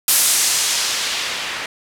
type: noise with low-pass filter sweep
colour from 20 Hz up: blue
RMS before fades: -19 dBFS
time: 0.08-1.66 s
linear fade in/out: 2 ms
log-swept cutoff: 12000 to 2200 Hz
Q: 0.86
effects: none